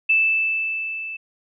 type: tone with level ramp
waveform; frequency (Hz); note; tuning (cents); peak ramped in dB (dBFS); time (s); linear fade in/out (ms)
sine; 2637; E7; 0; -13 to -29; 0.09-1.17; 10
effects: none